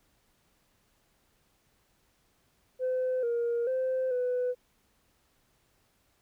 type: tone with pitch steps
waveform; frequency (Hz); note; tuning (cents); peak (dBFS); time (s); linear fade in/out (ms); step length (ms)
sine; 511 / 471.4 / 518 / 497.5; C5 / A#4 / C5 / B4; -41 / +19 / -17 / +13; -25; 2.79-4.55; 50; 440
effects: tanh soft clip ceiling -24 dBFS + pink hiss -70 dBFS RMS until 6.21 s

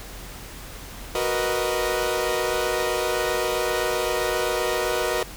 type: chord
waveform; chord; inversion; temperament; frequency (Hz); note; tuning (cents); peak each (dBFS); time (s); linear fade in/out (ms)
sawtooth; B major seventh; second; equal; 370 / 466.2 / 493.9 / 622.3; F#4 / A#4 / B4 / D#5; 0 / 0 / 0 / 0; -24; 1.15-5.23; 2
effects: added 45 Hz sine -41 dBFS peak until 5.36 s + pink hiss -40 dBFS RMS until 5.36 s

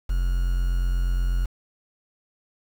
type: tone with quantisation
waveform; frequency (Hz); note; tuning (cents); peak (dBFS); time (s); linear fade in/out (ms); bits
triangle; 44.16; F1; +20; -18; 0.09-1.46; 10; 7
effects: none

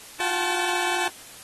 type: tone cluster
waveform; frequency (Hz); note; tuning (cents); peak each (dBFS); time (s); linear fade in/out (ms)
15% pulse; 354.9 / 762 / 872; F4 / G5 / A5; +28 / -49 / -16; -22; 0.2-1.08; 2
effects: white hiss -44 dBFS RMS until 1.43 s + AAC 32 kbps

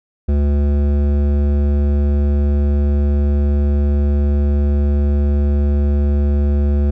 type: tone with hard clipping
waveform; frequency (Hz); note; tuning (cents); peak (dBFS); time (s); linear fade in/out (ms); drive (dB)
sine; 71.9; D2; -36; -14; 0.28-6.91; 10; 13
effects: none

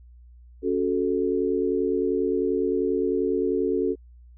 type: chord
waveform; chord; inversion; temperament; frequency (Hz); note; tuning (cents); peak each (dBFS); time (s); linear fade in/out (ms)
sine; F# minor; second; equal; 277.2 / 370 / 440; C#4 / F#4 / A4; 0 / 0 / 0; -27 / -25 / -25; 0.62-3.96; 50
effects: added 60 Hz sine -46 dBFS peak until 4.37 s

